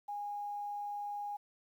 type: tone with quantisation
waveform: sine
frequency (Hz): 821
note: G#5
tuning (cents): -20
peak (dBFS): -37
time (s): 0.08-1.37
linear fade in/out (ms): 10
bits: 11
effects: none